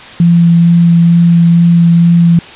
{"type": "tone with vibrato", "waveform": "sine", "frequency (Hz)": 170, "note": "F3", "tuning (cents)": -46, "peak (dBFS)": -3, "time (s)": [0.2, 2.39], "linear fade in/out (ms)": 2, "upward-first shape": "sine", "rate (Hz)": 2.2, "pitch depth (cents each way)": 9, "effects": ["white hiss -30 dBFS RMS until 2.55 s", "resampled to 8000 Hz"]}